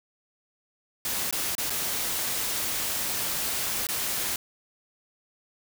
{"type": "noise with dropouts", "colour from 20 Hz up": "white", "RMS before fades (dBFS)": -29, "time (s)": [1.05, 4.36], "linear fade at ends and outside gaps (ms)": 2, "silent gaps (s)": [[1.31, 1.326], [1.552, 1.581], [1.698, 1.703], [3.869, 3.888]], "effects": []}